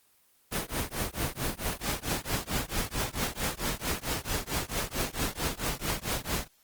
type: noise with tremolo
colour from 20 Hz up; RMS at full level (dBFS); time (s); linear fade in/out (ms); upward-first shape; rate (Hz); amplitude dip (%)
pink; -28; 0.51-6.48; 20; triangle; 4.5; 100
effects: white hiss -65 dBFS RMS until 6.63 s + Opus 24 kbps